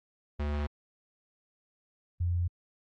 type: tone pair in turn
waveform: square / sine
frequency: 73.42 / 87.31 Hz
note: D2 / F2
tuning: 0 / 0 cents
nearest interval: minor third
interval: 300 cents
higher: second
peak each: -30 / -26 dBFS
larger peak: second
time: 0.39-0.67 / 2.2-2.48 s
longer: neither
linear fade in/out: 10 ms
effects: low-pass 3000 Hz 12 dB/octave + AAC 32 kbps